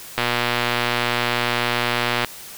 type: click train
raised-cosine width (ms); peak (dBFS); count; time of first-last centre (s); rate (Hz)
0.3; -3; 249; 0.18-2.247; 120
effects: white hiss -38 dBFS RMS until 2.57 s